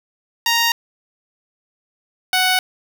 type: tone pair in turn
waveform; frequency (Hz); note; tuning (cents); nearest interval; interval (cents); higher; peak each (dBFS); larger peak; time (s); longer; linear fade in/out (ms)
10% pulse; 932.3 / 742.3; A#5 / F#5; 0 / +5; major third; 395; first; -6; neither; 0.46-0.72 / 2.33-2.59; neither; 2
effects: none